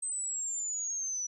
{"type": "linear sweep", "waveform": "sine", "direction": "down", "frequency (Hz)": [8270, 5870], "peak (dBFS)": -32, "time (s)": [0.02, 1.27], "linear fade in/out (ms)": 10, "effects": []}